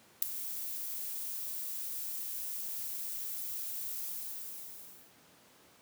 violet noise with ADSR envelope, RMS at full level -23 dBFS, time 0.22-5.14 s, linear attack 5 ms, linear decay 4 ms, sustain -16 dB, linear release 1100 ms, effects pink hiss -61 dBFS RMS until 5.81 s + high-pass 150 Hz 12 dB/octave

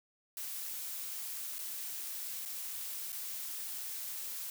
blue noise with dropouts, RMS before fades -41 dBFS, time 0.37-4.5 s, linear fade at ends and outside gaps 1 ms, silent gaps 1.584-1.59 / 2.452-2.458 / 3.121-3.127 s, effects none

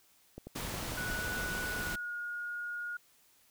click train, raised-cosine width 2 ms, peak -30 dBFS, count 15, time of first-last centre 0.38-1.641 s, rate 11.1 Hz
pink noise, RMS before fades -39 dBFS, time 0.55-1.96 s, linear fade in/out 10 ms
sine tone with pitch glide, 1475 to 1433.8 Hz, F#6 to F6, -6 to +45 cents, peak -36 dBFS, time 0.97-2.97 s, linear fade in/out 5 ms, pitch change -49 cents, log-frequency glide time 1.7-2.13 s
effects white hiss -66 dBFS RMS until 3.5 s

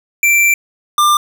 square tone pair in turn, 2348 / 1193.1 Hz, D7 / D6, -1 / +27 cents, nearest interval octave, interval 1172 cents, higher first, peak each -9 dBFS, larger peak neither, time 0.23-0.54 / 0.98-1.17 s, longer first, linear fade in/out 2 ms, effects none

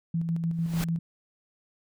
sine tone with tremolo, 166.4 Hz, E3, 17 cents sharp, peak -24 dBFS, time 0.14-0.99 s, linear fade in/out 5 ms, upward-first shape square, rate 6.7 Hz, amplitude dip 40%
pink noise with exponential growth, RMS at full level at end -31 dBFS, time 0.53-0.84 s, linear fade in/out 0 ms, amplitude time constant 67 ms
effects none

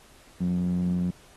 sawtooth tone with band-pass filter, 89.3 Hz, F2, 39 cents sharp, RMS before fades -26 dBFS, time 0.4-1.11 s, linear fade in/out 10 ms, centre 190 Hz, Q 7.2, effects pink hiss -55 dBFS RMS until 1.36 s + AAC 32 kbps

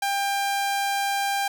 sawtooth tone, 796 Hz, G5, 26 cents sharp, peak -19 dBFS, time 0.02-1.48 s, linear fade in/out 5 ms, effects none

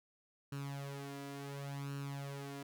sawtooth tone with flanger, 140 Hz, C#3, 18 cents sharp, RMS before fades -44 dBFS, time 0.52-2.63 s, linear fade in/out 5 ms, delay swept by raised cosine 0.71 to 3.01 ms, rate 0.7 Hz, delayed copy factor +0.7, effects none

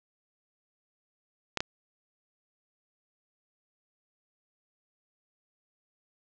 clicks, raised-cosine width 0.2 ms, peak -11 dBFS, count 2, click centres 1.573 / 1.605 s, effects low-pass 7000 Hz 12 dB/octave

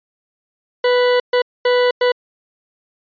40% pulse tone bursts at uneven times, 493.9 Hz, B4, in tune, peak -11 dBFS, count 4, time 0.84-1.2 / 1.33-1.42 / 1.65-1.91 / 2.01-2.12 s, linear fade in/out 5 ms, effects resampled to 11025 Hz

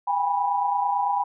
sine tone cluster, 784 / 813 / 982 Hz, G5 / G#5 / B5, 0 / -37 / -10 cents, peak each -30 / -24 / -24 dBFS, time 0.07-1.24 s, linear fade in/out 10 ms, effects none

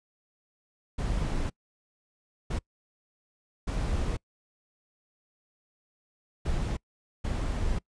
brown noise bursts at uneven times, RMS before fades -29 dBFS, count 5, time 0.98-1.5 / 2.5-2.59 / 3.67-4.17 / 6.45-6.77 / 7.24-7.79 s, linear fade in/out 10 ms, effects noise-tail reverb RT60 0.1 s tail -25 dB re dry + resampled to 22050 Hz

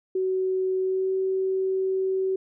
sine tone with pitch glide, 375.3 to 379.9 Hz, F#4 to F#4, +25 to +46 cents, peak -22 dBFS, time 0.15-2.36 s, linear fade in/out 5 ms, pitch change +21 cents, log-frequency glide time 0.79-1.13 s, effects none

